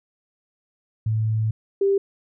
sine tone pair in turn, 109.8 / 394.7 Hz, A2 / G4, -3 / +12 cents, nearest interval octave + minor seventh, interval 2215 cents, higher second, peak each -19 / -16 dBFS, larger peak second, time 1.06-1.51 / 1.81-1.98 s, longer first, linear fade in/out 5 ms, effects none

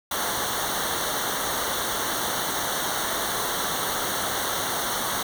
pink noise with comb filter, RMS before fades -27 dBFS, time 0.11-5.23 s, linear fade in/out 5 ms, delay 0.4 ms, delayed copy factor -0.9, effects none

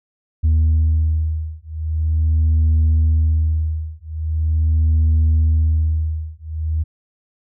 sine beating tone pair, 78.6 / 79.02 Hz, D#2 / D#2, +18 / +27 cents, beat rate 0.42 Hz, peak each -15 dBFS, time 0.43-6.84 s, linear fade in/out 20 ms, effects tanh soft clip ceiling -10 dBFS

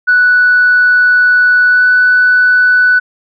sine tone with pitch glide, 1480 to 1490.3 Hz, F#6 to F#6, 0 to +12 cents, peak -4 dBFS, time 0.07-3 s, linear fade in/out 20 ms, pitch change +12 cents, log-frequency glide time 1.69-1.84 s, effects tanh soft clip ceiling -1 dBFS

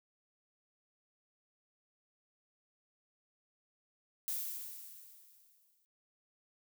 violet noise with exponential decay, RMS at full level -36 dBFS, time 4.28-5.85 s, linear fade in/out 0 ms, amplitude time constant 340 ms, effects noise-tail reverb RT60 0.1 s tail -25 dB re dry

